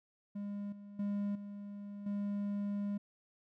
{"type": "tone with level steps", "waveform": "triangle", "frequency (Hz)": 203, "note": "G#3", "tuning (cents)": -39, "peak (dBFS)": [-36, -46, -31, -41, -32], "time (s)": [0.35, 2.98], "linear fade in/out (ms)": 10, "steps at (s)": [0.72, 0.99, 1.35, 2.06], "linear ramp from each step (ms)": 5, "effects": []}